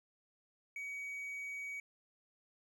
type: tone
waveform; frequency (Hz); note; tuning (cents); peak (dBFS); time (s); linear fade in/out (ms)
triangle; 2260; C#7; +33; -39; 0.76-1.8; 2
effects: none